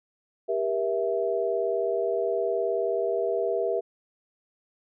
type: chord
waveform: sine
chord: E diminished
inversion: first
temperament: just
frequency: 395.6 / 474.7 / 659.3 Hz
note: G4 / Bb4 / E5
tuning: +16 / +31 / 0 cents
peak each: -28 dBFS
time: 0.48-3.81 s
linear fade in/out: 20 ms
effects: none